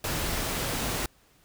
pink noise, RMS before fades -30 dBFS, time 0.04-1.06 s, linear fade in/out 2 ms, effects pink hiss -62 dBFS RMS until 1.44 s

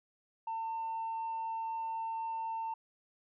sine tone, 901 Hz, A5, 41 cents sharp, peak -33 dBFS, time 0.47-2.74 s, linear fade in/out 5 ms, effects tanh soft clip ceiling -32 dBFS

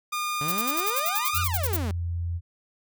sawtooth tone, 1214 Hz, D#6, 43 cents flat, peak -23 dBFS, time 0.12-1.45 s, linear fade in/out 10 ms
sawtooth exponential two-way sweep, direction up then down, 138.59 to 1482 to 188 Hz, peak -27 dBFS, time 0.41-1.91 s, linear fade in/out 0 ms, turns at 1.4 s
violet noise bursts, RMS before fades -27 dBFS, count 14, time 0.48-1.767 s, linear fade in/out 5 ms, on 39 ms, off 57 ms
sine tone with pitch glide, 87.31 to 85.61 Hz, F2 to F2, 0 to -34 cents, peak -26 dBFS, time 1.33-2.41 s, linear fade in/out 50 ms, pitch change -34 cents, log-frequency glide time 1.83-2.02 s
effects none

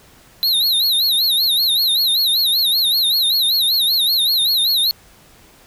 square tone with vibrato, 3969 Hz, B7, 8 cents sharp, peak -14 dBFS, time 0.43-4.91 s, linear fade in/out 0 ms, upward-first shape sine, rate 5.2 Hz, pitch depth 160 cents each way, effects pink hiss -48 dBFS RMS until 5.66 s

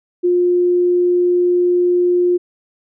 sine tone, 355 Hz, F4, 28 cents sharp, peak -11 dBFS, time 0.23-2.38 s, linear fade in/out 20 ms, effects none

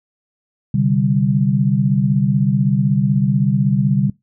sine chord, C suspended second, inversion none, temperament equal, 130.81 / 146.83 / 196 Hz, C3 / D3 / G3, 0 / 0 / 0 cents, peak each -17 dBFS, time 0.74-4.1 s, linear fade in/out 5 ms, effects noise-tail reverb RT60 0.2 s tail -23 dB re dry

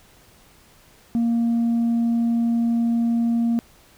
sine tone with tanh clipping, 233.1 Hz, A#3, in tune, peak -18 dBFS, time 1.15-3.59 s, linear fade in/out 0 ms, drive 1 dB, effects pink hiss -53 dBFS RMS until 3.97 s

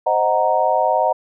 sine chord, C half-diminished seventh, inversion none, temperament equal, 523.3 / 622.3 / 740 / 932.3 Hz, C5 / Eb5 / Gb5 / Bb5, 0 / 0 / 0 / 0 cents, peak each -22 / -19 / -19 / -19 dBFS, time 0.06-1.13 s, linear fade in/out 10 ms, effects none

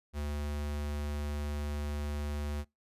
square tone, 73.42 Hz, D2, in tune, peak -34 dBFS, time 0.13-2.65 s, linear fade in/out 50 ms, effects noise-tail reverb RT60 0.2 s tail -25 dB re dry + resampled to 32000 Hz

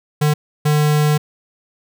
square tone bursts at uneven times, 150 Hz, D3, 37 cents sharp, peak -13 dBFS, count 2, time 0.21-0.34 / 0.65-1.18 s, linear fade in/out 10 ms, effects none

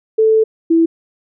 sine tone pair in turn, 440 / 329.6 Hz, A4 / E4, 0 / 0 cents, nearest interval perfect fourth, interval 500 cents, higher first, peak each -8 dBFS, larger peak neither, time 0.18-0.44 / 0.7-0.86 s, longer first, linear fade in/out 10 ms, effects none

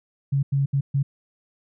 sine tone bursts at uneven times, 138.59 Hz, C#3, in tune, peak -18 dBFS, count 4, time 0.32-0.43 / 0.52-0.66 / 0.73-0.81 / 0.94-1.03 s, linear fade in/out 10 ms, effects none

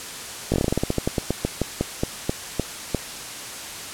slowing click train, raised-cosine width 2 ms, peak -7 dBFS, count 22, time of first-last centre 0.52-2.947 s, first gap 18 ms, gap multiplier 1.16, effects white hiss -34 dBFS RMS until 3.93 s + low-pass 10000 Hz 12 dB/octave

